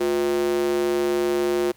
square tone with high-pass filter, 71.4 Hz, D2, 48 cents flat, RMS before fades -22 dBFS, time 0-1.72 s, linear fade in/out 10 ms, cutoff 370 Hz, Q 4.4, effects pink hiss -56 dBFS RMS until 1.76 s

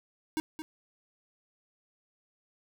square tone with echo, 314 Hz, D#4, 16 cents sharp, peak -29 dBFS, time 0.37-0.4 s, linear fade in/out 0 ms, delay 220 ms, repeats 1, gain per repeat -9 dB, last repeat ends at 0.62 s, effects none

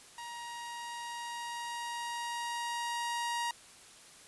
sawtooth tone with level ramp, 945 Hz, A#5, 23 cents sharp, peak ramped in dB -38 to -28 dBFS, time 0.18-3.51 s, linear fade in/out 2 ms, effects white hiss -55 dBFS RMS until 4.27 s + resampled to 24000 Hz

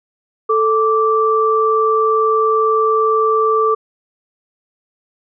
sine tone pair together, 440 / 1168.9 Hz, A4 / D6, 0 / -9 cents, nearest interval octave + perfect fourth, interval 1691 cents, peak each -14 dBFS, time 0.49-3.75 s, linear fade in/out 10 ms, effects none

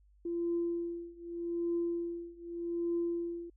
sine tone with tremolo, 341.8 Hz, F4, 37 cents flat, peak -28 dBFS, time 0.25-3.5 s, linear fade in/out 5 ms, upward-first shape triangle, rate 0.83 Hz, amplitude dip 95%, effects tanh soft clip ceiling -24 dBFS + added 50 Hz sine -61 dBFS peak until 3.56 s

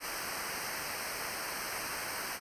pink noise with comb filter, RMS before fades -38 dBFS, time 0-2.4 s, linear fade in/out 50 ms, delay 0.28 ms, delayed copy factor -0.9, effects resampled to 32000 Hz

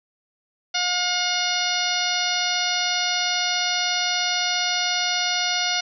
harmonic tone with a mistuned harmonic, 717 Hz, F5, 45 cents sharp, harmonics 1 / 2 / 3 / 4 / 5 / 6 / 7 / 8, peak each -29 / -29 / -29 / -29 / -29 / -29 / -29 / -29 dBFS, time 0.74-5.81 s, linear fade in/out 10 ms, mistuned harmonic 6, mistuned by +15 cents, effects none

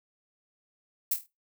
violet noise with echo, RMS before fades -26 dBFS, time 1.11-1.14 s, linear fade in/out 5 ms, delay 25 ms, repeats 5, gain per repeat -7 dB, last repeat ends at 1.265 s, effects noise-tail reverb RT60 0.2 s tail -17 dB re dry

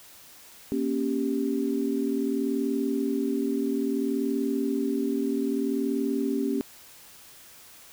sine chord, G diminished, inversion first, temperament equal with one note detuned, 236.6 / 277.2 / 392 Hz, Bb3 / Db4 / G4, +26 / 0 / 0 cents, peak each -29 / -27 / -30 dBFS, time 0.72-6.61 s, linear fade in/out 0 ms, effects white hiss -50 dBFS RMS until 7.92 s

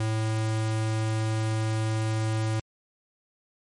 square tone, 110 Hz, A2, in tune, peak -25 dBFS, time 0-2.6 s, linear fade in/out 5 ms, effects MP3 48 kbps

